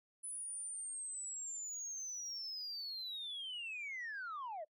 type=linear sweep; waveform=sine; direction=down; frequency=10050 to 580 Hz; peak=-40 dBFS; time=0.23-4.65 s; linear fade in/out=20 ms; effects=noise-tail reverb RT60 0.1 s tail -24 dB re dry + tanh soft clip ceiling -39 dBFS